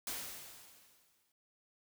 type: noise with exponential decay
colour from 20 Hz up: white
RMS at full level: -39 dBFS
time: 0.07-1.32 s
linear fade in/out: 2 ms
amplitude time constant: 270 ms
effects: none